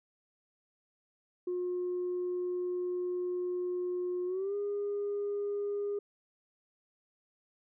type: tone with pitch glide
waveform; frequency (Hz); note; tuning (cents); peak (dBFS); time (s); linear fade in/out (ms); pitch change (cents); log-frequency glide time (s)
sine; 359 to 407.6; F4 to G#4; +48 to -32; -30; 1.47-5.99; 5; +220; 4.26-4.55
effects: tanh soft clip ceiling -28 dBFS